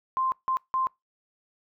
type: tone bursts at uneven times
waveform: sine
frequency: 1046.5 Hz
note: C6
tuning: in tune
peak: -23 dBFS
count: 3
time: 0.17-0.32 / 0.48-0.57 / 0.74-0.87 s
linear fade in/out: 0 ms
effects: noise-tail reverb RT60 0.2 s tail -25 dB re dry